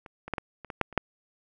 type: clicks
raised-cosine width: 0.5 ms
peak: -29 / -24 / -13 / -16 / -27 / -21 / -8 / -30 / -6 dBFS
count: 9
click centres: 0.062 / 0.28 / 0.337 / 0.382 / 0.647 / 0.702 / 0.813 / 0.927 / 0.977 s
effects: none